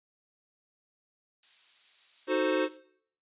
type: noise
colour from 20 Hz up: violet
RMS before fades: -45 dBFS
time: 1.43-2.77 s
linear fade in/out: 2 ms
type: chord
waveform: square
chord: D# diminished seventh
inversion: none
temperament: equal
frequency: 311.1 / 370 / 440 / 523.3 Hz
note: D#4 / F#4 / A4 / C5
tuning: 0 / 0 / 0 / 0 cents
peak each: -32 / -30 / -35 / -30 dBFS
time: 2.27-2.69 s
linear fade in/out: 50 ms
effects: noise-tail reverb RT60 0.6 s tail -18 dB re dry + resampled to 8000 Hz